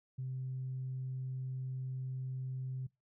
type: tone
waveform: sine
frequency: 130 Hz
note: C3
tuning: 11 cents flat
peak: -36 dBFS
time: 0.18-2.87 s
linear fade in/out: 10 ms
effects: noise-tail reverb RT60 0.2 s tail -22 dB re dry + tanh soft clip ceiling -32 dBFS